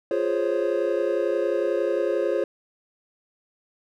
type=chord; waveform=triangle; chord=Db major seventh; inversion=first; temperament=equal; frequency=349.2 / 415.3 / 523.3 / 554.4 Hz; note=F4 / Ab4 / C5 / Db5; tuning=0 / 0 / 0 / 0 cents; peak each=-25 dBFS; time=0.11-2.44 s; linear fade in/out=2 ms; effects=none